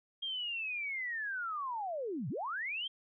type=linear two-way sweep; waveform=sine; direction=down then up; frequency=3237 to 112.1 to 3234 Hz; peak=-35 dBFS; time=0.22-2.88 s; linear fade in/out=10 ms; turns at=2.29 s; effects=none

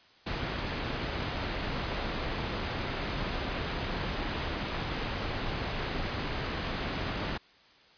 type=low-pass noise; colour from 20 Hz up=pink; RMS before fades=-34 dBFS; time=0.26-7.38 s; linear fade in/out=10 ms; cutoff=4100 Hz; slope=12 dB/octave; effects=white hiss -59 dBFS RMS until 7.97 s + resampled to 11025 Hz

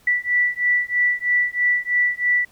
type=beating tone pair; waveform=sine; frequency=1962 / 1965.1 Hz; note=B6 / B6; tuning=-12 / -9 cents; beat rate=3.1 Hz; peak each=-20 / -20 dBFS; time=0.07-2.45 s; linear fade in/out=5 ms; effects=pink hiss -55 dBFS RMS until 2.51 s

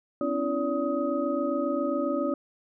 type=tone cluster; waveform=sine; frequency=257.9 / 285.3 / 332.8 / 575 / 1257 Hz; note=C4 / C#4 / E4 / D5 / D#6; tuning=-25 / +50 / +17 / -37 / +17 cents; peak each=-32 / -30 / -32 / -29 / -35 dBFS; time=0.21-2.34 s; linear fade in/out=2 ms; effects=none

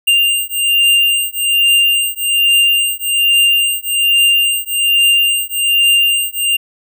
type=beating tone pair; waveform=square; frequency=2794 / 2795.2 Hz; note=F7 / F7; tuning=0 / +1 cents; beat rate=1.2 Hz; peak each=-14 dBFS; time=0.07-6.57 s; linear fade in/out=10 ms; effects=none

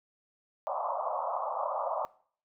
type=band-pass noise; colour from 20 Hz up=pink; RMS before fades=-33 dBFS; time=0.67-2.05 s; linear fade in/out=0 ms; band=550 to 1200 Hz; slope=96 dB/octave; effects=noise-tail reverb RT60 0.5 s tail -21 dB re dry

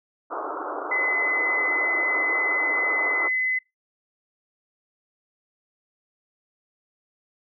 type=band-pass noise; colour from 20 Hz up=white; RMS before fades=-31 dBFS; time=0.3-3.29 s; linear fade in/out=20 ms; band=290 to 1400 Hz; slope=96 dB/octave
type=tone; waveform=sine; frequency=2027 Hz; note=B6; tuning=45 cents sharp; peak=-21 dBFS; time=0.91-3.59 s; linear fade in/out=10 ms
effects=noise-tail reverb RT60 0.2 s tail -24 dB re dry

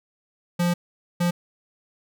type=tone bursts at uneven times; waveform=square; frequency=174.61 Hz; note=F3; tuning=in tune; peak=-20 dBFS; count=2; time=0.59-0.74 / 1.2-1.31 s; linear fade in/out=10 ms; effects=none

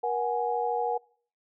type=tone cluster; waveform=sine; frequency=477.2 / 740 / 833 Hz; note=A#4 / F#5 / G#5; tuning=+41 / 0 / +5 cents; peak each=-30 dBFS; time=0.03-0.98 s; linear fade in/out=10 ms; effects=noise-tail reverb RT60 0.5 s tail -25 dB re dry

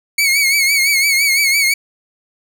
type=tone with vibrato; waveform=sawtooth; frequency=2217 Hz; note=C#7; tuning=in tune; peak=-8 dBFS; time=0.18-1.74 s; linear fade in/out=5 ms; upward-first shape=triangle; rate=5.9 Hz; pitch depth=86 cents each way; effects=none

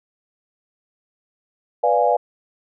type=chord; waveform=sine; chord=B diminished seventh; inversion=none; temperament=equal; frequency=493.9 / 587.3 / 698.5 / 830.6 Hz; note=B4 / D5 / F5 / Ab5; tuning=0 / 0 / 0 / 0 cents; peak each=-20 / -20 / -19 / -20 dBFS; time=1.83-2.17 s; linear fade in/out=10 ms; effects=none

